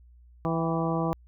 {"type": "harmonic tone with a mistuned harmonic", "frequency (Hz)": 164.81, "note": "E3", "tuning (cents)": 0, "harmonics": [1, 2, 3, 4, 5, 6, 7], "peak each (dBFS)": [-28, -31, -33, -34, -35, -36, -36], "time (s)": [0.45, 1.13], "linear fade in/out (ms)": 0, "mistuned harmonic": 5, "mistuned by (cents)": -54, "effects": ["added 60 Hz sine -51 dBFS peak until 1.27 s"]}